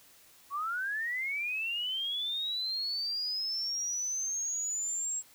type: linear sweep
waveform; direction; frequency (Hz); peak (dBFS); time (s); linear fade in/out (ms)
sine; up; 1091 to 7650; -31; 0.5-5.23; 50
effects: white hiss -59 dBFS RMS until 5.34 s